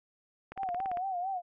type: click train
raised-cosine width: 0.5 ms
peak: -27 dBFS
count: 9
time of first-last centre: 0.52-0.972 s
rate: 17.7 Hz
type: tone with vibrato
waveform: sine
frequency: 740 Hz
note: F#5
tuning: in tune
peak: -31 dBFS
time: 0.56-1.42 s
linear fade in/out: 50 ms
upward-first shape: sine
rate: 4.4 Hz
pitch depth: 99 cents each way
effects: none